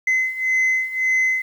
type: beating tone pair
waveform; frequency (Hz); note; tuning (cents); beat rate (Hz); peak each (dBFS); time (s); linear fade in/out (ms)
sine; 2044 / 2045.8; C7 / C7; -41 / -39; 1.8; -20 / -17; 0.07-1.42; 5
effects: tanh soft clip ceiling -14 dBFS + 8-bit